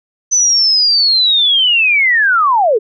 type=linear sweep; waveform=sine; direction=down; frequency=6100 to 392 Hz; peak=-8 dBFS; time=0.31-2.79 s; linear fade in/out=20 ms; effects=none